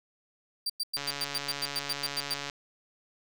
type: tone bursts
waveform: 40% pulse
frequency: 4694 Hz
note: D8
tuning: 2 cents flat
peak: -27 dBFS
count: 13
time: 0.66-2.341 s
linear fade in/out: 5 ms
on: 37 ms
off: 100 ms
type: click train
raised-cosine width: 0.2 ms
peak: -18 dBFS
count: 218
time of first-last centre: 0.97-2.498 s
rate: 142 Hz
effects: none